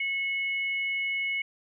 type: tone pair together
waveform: sine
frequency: 2192 / 2924 Hz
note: C#7 / F#7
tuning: -20 / -21 cents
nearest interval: perfect fourth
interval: 499 cents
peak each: -27 / -38 dBFS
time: 0-1.42 s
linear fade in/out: 5 ms
effects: none